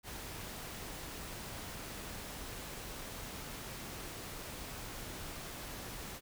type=noise; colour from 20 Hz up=pink; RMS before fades=-45 dBFS; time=0.03-6.21 s; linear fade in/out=50 ms; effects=none